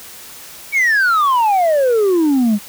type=exponential sweep; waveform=sine; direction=down; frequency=2297 to 198.4 Hz; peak=-8 dBFS; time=0.72-2.59 s; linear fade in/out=50 ms; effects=tanh soft clip ceiling -10 dBFS + white hiss -36 dBFS RMS until 2.68 s